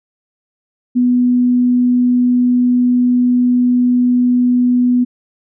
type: tone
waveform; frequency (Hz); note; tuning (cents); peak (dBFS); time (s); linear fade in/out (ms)
sine; 246.9; B3; 0; -9; 0.95-5.05; 20
effects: none